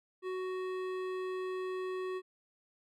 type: tone with hard clipping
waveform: sine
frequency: 371.5 Hz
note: F#4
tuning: 7 cents sharp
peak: -37 dBFS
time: 0.22-2.22 s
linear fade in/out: 50 ms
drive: 14 dB
effects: none